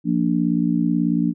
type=chord; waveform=sine; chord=Bb major; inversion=second; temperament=just; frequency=174.81 / 233.1 / 291.4 Hz; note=F3 / Bb3 / D4; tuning=+2 / 0 / -13 cents; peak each=-21 dBFS; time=0.04-1.34 s; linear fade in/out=50 ms; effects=none